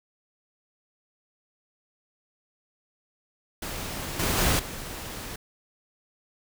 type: noise with level steps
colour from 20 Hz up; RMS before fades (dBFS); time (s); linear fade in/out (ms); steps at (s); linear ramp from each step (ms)
pink; -34 / -26 / -23 / -37; 3.62-5.36; 5; 4.19 / 4.37 / 4.59; 5
effects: none